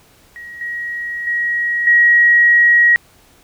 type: tone with level steps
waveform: sine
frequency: 1900 Hz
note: A#6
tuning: 33 cents sharp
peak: -30 / -21 / -15 / -7 dBFS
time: 0.36-2.96 s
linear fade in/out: 0 ms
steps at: 0.61 / 1.27 / 1.87 s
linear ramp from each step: 2 ms
effects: pink hiss -50 dBFS RMS until 3.43 s